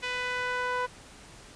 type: tone with band-pass filter sweep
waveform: sawtooth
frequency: 497.9 Hz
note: B4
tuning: 14 cents sharp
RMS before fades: -31 dBFS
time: 0.02-0.87 s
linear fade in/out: 20 ms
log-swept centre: 2500 to 1100 Hz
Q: 1.6
effects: pink hiss -50 dBFS RMS until 1.55 s + resampled to 22050 Hz